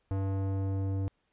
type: tone with low-pass filter sweep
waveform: square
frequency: 97 Hz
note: G2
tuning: 18 cents flat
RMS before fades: -31 dBFS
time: 0.11-1.08 s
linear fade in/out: 0 ms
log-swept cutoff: 910 to 460 Hz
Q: 0.7
effects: pink hiss -75 dBFS RMS until 1.32 s + resampled to 8000 Hz